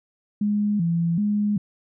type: tone with vibrato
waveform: sine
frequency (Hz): 187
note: F#3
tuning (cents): +19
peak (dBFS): -19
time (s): 0.41-1.58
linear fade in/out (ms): 5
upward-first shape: square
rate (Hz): 1.3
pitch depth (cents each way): 180
effects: none